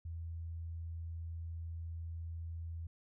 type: tone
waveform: sine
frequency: 82.9 Hz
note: E2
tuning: 10 cents sharp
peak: -40 dBFS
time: 0.05-2.87 s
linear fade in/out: 5 ms
effects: none